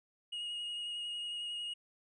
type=tone with vibrato; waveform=triangle; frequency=2876 Hz; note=F#7; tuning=50 cents flat; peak=-36 dBFS; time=0.32-1.74 s; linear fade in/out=10 ms; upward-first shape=sine; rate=11 Hz; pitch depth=14 cents each way; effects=resampled to 22050 Hz